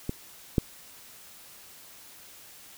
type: clicks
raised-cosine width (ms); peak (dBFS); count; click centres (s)
3; -16 / -8; 2; 0.094 / 0.582
effects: white hiss -50 dBFS RMS until 2.77 s